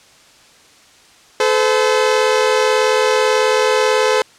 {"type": "tone pair together", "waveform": "sawtooth", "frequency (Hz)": [432.7, 511], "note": ["A4", "C5"], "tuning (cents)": [-29, -41], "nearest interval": "minor third", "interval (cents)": 288, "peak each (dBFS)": -11, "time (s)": [1.4, 4.22], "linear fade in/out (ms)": 2, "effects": ["white hiss -47 dBFS RMS until 4.38 s", "low-pass 7000 Hz 12 dB/octave"]}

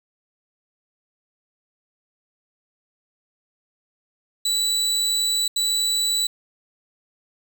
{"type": "tone bursts at uneven times", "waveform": "30% pulse", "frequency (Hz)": 3951, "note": "B7", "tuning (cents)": 0, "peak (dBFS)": -17, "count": 2, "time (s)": [[4.45, 5.48], [5.56, 6.27]], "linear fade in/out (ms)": 5, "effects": []}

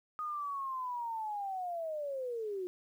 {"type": "linear sweep", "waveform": "sine", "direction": "down", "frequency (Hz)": [1244.5, 354.1], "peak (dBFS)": -35, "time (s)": [0.19, 2.67], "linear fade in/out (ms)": 0, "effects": ["11-bit"]}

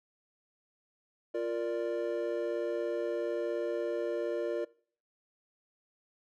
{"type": "chord", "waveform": "triangle", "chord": "Bb major", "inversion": "second", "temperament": "equal", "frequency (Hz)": [349.2, 466.2, 587.3], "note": ["F4", "Bb4", "D5"], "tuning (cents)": [0, 0, 0], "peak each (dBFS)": -33, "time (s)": [1.34, 4.65], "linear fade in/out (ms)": 10, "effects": ["noise-tail reverb RT60 0.5 s tail -22 dB re dry"]}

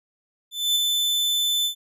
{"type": "tone with ADSR envelope", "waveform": "40% pulse", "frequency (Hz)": 3520, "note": "A7", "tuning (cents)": 0, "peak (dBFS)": -16, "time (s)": [0.51, 1.75], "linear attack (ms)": 250, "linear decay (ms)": 4, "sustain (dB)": -3, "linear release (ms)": 98, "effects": []}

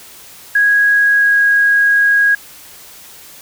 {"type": "tone with pitch glide", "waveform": "sine", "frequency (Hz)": [1654, 1644.5], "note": ["G#6", "G#6"], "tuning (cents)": [-8, -18], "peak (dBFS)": -8, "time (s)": [0.55, 2.35], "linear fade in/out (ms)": 5, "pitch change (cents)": -10, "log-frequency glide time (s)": [0.93, 1.45], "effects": ["white hiss -38 dBFS RMS until 3.41 s"]}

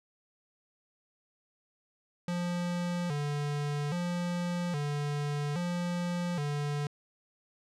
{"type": "tone with vibrato", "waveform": "square", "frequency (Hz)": 160, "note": "D#3", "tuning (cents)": 49, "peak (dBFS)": -31, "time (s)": [2.28, 6.87], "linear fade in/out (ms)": 2, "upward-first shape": "square", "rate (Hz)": 0.61, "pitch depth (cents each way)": 160, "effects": ["low-pass 8000 Hz 12 dB/octave"]}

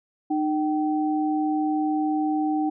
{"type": "tone pair together", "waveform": "sine", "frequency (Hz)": [305.6, 770], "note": ["D#4", "G5"], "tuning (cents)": [-31, -31], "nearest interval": "octave + major third", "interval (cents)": 1600, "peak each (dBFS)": [-22, -27], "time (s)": [0.3, 2.7], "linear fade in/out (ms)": 10, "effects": []}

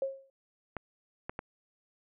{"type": "tone with exponential decay", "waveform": "sine", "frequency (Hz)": 540, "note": "C#5", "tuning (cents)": -45, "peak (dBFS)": -26, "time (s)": [0.02, 0.3], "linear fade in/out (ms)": 2, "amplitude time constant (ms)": 60}
{"type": "clicks", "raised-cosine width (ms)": 0.5, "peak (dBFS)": -20, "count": 3, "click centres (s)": [0.767, 1.295, 1.391]}
{"effects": ["low-pass 2000 Hz 12 dB/octave"]}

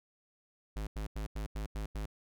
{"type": "tone bursts", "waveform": "square", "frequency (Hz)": 52.5, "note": "G#1", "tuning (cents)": 19, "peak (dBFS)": -36, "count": 7, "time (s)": [0.76, 2.058], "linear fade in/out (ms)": 5, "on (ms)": 110, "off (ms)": 88, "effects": []}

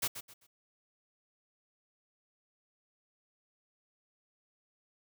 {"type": "noise with echo", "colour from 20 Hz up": "white", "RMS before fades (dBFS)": -32, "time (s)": [0.02, 0.08], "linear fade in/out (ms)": 10, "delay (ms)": 130, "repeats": 3, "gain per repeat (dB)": -11, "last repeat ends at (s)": 0.47, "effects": []}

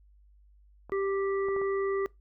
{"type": "clicks", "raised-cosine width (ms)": 1, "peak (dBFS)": -29, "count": 4, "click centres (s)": [0.896, 1.486, 1.564, 1.616]}
{"type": "harmonic tone", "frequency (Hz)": 392, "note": "G4", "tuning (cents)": 0, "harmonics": [1, 3, 5], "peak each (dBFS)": [-27, -37, -41], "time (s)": [0.92, 2.06], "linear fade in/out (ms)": 0}
{"effects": ["noise-tail reverb RT60 0.2 s tail -23 dB re dry", "added 50 Hz sine -56 dBFS peak until 2.2 s"]}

